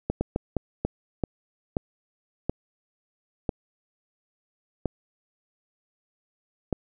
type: slowing click train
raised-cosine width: 2 ms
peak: -11 dBFS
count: 11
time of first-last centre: 0.1-6.727 s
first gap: 110 ms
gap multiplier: 1.37
effects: none